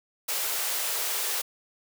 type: high-pass noise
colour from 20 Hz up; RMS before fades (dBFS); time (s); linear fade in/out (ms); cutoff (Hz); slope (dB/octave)
white; -29; 0.28-1.42; 10; 380; 48
effects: none